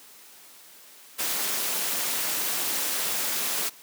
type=noise with amplitude modulation; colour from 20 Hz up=white; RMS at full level=-25 dBFS; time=1.18-3.7 s; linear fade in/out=20 ms; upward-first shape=sine; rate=260 Hz; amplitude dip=60%; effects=white hiss -50 dBFS RMS until 3.82 s + high-pass 200 Hz 12 dB/octave